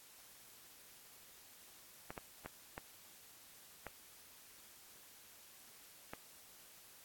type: clicks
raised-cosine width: 0.5 ms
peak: -29 dBFS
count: 6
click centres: 2.105 / 2.178 / 2.46 / 2.779 / 3.867 / 6.135 s
effects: white hiss -60 dBFS RMS until 7.04 s + AAC 64 kbps